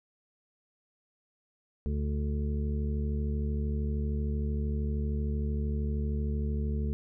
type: harmonic tone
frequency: 73 Hz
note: D2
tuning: 10 cents flat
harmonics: 1 / 2 / 3 / 5 / 6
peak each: -29 / -37 / -36 / -45 / -43 dBFS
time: 1.86-6.93 s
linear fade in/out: 0 ms
effects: none